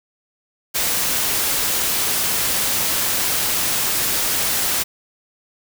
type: noise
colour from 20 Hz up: white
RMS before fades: -20 dBFS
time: 0.74-4.84 s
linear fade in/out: 20 ms
effects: none